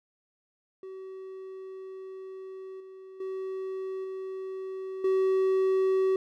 triangle tone with level steps, 380 Hz, F#4, 46 cents sharp, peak -37 / -42 / -30 / -32 / -20 dBFS, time 0.83-6.16 s, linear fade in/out 2 ms, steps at 2.8 / 3.2 / 4.04 / 5.04 s, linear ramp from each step 5 ms, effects none

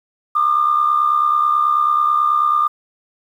sine tone with amplitude modulation, 1204 Hz, D6, 43 cents sharp, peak -9 dBFS, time 0.35-2.68 s, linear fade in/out 10 ms, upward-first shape sine, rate 69.2 Hz, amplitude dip 65%, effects tanh soft clip ceiling -5 dBFS + 8-bit

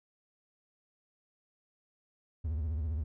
triangle tone with vibrato, 77.78 Hz, D#2, in tune, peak -29 dBFS, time 2.44-3.04 s, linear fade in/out 10 ms, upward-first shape sine, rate 15 Hz, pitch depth 160 cents each way, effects none

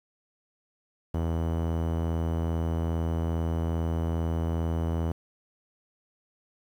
sawtooth tone with low-pass filter, 82.41 Hz, E2, in tune, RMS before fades -28 dBFS, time 1.14-5.12 s, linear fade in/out 5 ms, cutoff 930 Hz, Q 0.74, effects 9-bit

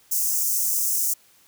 white high-pass noise, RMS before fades -23 dBFS, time 0.11-1.14 s, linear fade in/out 10 ms, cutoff 5700 Hz, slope 48 dB/octave, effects white hiss -57 dBFS RMS until 1.47 s

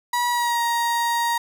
35% pulse tone with pitch glide, 968 to 939.4 Hz, B5 to A#5, -35 to +13 cents, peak -18 dBFS, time 0.13-1.38 s, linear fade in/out 5 ms, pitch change -52 cents, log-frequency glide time 0.29-0.61 s, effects none

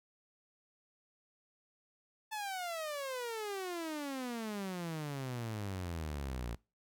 sawtooth exponential sweep, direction down, 879 to 56 Hz, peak -34 dBFS, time 2.31-6.56 s, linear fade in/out 20 ms, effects noise-tail reverb RT60 0.3 s tail -23 dB re dry

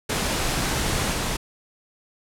pink noise with level steps, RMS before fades -24 / -26 dBFS, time 0.09-1.37 s, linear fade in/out 10 ms, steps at 1.13 s, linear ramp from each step 5 ms, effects low-pass 11000 Hz 12 dB/octave

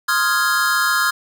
square chord, F minor seventh, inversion second, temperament equal with one note detuned, 1046.5 / 1250.3 / 1396.9 / 1661.2 Hz, C6 / Eb6 / F6 / Ab6, 0 / +8 / 0 / 0 cents, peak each -25 / -23 / -20 / -21 dBFS, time 0.08-1.11 s, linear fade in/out 10 ms, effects none

